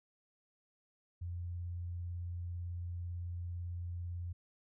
sine tone with vibrato, 87.31 Hz, F2, in tune, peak -38 dBFS, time 1.21-4.33 s, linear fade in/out 10 ms, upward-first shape sine, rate 18 Hz, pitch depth 14 cents each way, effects none

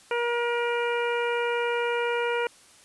harmonic tone, 475.7 Hz, A#4, 35 cents sharp, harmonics 1 / 2 / 3 / 4 / 5 / 6, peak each -26 / -31 / -32 / -38 / -34 / -39 dBFS, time 0.11-2.47 s, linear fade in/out 2 ms, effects white hiss -54 dBFS RMS until 2.84 s + resampled to 24000 Hz

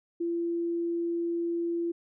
sine tone, 340 Hz, F4, 46 cents flat, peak -27 dBFS, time 0.2-1.92 s, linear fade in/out 10 ms, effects none

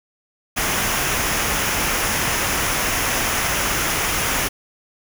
pink noise with comb filter, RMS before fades -21 dBFS, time 0.56-4.49 s, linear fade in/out 20 ms, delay 0.24 ms, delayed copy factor -0.5, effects none

